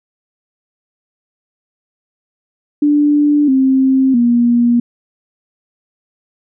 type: tone with pitch steps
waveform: sine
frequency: 293.7 / 264.7 / 238.6 Hz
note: D4 / C4 / A#3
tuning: 0 / +20 / +41 cents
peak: -8 dBFS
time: 2.82-4.8 s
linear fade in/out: 5 ms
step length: 660 ms
effects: none